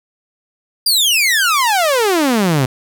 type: exponential sweep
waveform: sawtooth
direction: down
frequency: 4885 to 122.9 Hz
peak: -8 dBFS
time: 0.86-2.66 s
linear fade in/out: 5 ms
effects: none